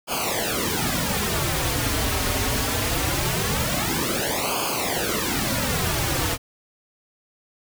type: noise with flanger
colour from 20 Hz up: pink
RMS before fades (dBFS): -24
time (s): 0.07-6.38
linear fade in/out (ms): 50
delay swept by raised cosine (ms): 0.52 to 5.92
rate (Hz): 0.22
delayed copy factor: -0.95
effects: none